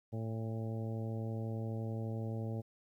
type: harmonic tone with a mistuned harmonic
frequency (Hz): 111.8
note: A2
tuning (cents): +28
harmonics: 1 / 2 / 3 / 4 / 5 / 6 / 7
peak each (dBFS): -37 / -43 / -48 / -48 / -49 / -55 / -55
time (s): 0.12-2.62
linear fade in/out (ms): 20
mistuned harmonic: 7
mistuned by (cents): +33
effects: 12-bit

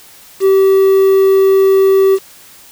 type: tone with quantisation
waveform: triangle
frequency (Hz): 385.9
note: G4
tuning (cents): -27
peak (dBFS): -4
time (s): 0.4-2.19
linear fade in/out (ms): 50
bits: 5
effects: white hiss -40 dBFS RMS until 2.71 s

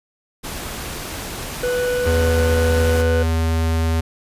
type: noise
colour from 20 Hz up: pink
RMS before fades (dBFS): -29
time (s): 0.43-3.03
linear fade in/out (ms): 20
type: harmonic tone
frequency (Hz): 493.9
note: B4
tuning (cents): 0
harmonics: 1 / 3 / 5 / 6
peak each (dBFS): -18 / -28 / -44 / -42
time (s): 1.63-3.23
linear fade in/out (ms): 5
type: tone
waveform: square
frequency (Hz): 81.4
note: E2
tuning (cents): -21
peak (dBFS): -17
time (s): 2.06-4.01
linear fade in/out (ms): 10
effects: resampled to 32000 Hz

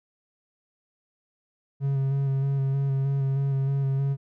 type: tone with vibrato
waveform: triangle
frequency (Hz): 136.9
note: C#3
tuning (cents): -21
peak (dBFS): -20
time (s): 1.8-4.17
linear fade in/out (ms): 50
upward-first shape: square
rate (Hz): 3.2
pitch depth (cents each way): 18
effects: none

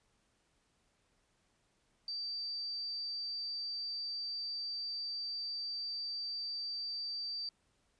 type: tone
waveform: sine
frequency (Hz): 4651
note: D8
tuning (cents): -18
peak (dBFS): -37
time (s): 2.08-7.49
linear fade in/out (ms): 2
effects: pink hiss -75 dBFS RMS until 7.99 s + resampled to 22050 Hz

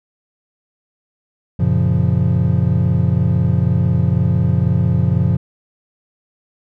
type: chord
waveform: triangle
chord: Gb major seventh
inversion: none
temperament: equal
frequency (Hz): 92.5 / 116.54 / 138.59 / 174.61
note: Gb2 / Bb2 / Db3 / F3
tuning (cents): 0 / 0 / 0 / 0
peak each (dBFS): -16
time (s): 1.59-5.37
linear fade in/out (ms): 10
effects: none

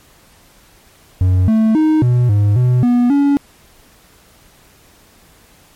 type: tone with pitch steps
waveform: triangle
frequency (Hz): 92 / 220.3 / 311.6 / 122.9 / 102.7 / 124.7 / 243.2 / 283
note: F#2 / A3 / D#4 / B2 / G#2 / B2 / B3 / C#4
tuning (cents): -9 / +2 / +3 / -8 / -19 / +17 / -26 / +36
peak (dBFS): -7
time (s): 1.21-3.37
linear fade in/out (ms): 0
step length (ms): 270
effects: pink hiss -48 dBFS RMS until 5.75 s + MP3 64 kbps

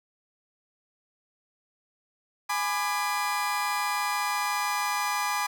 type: chord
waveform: 30% pulse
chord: G# diminished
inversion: none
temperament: just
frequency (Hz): 830.6 / 996.7 / 1196.1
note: G#5 / B5 / D6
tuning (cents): 0 / +16 / +31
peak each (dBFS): -28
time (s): 2.49-5.47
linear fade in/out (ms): 10
effects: none

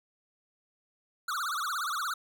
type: tone with vibrato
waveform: square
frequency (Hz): 1297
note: E6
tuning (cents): -28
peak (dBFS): -31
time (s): 1.28-2.14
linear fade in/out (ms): 5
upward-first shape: triangle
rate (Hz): 17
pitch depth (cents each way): 280
effects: none

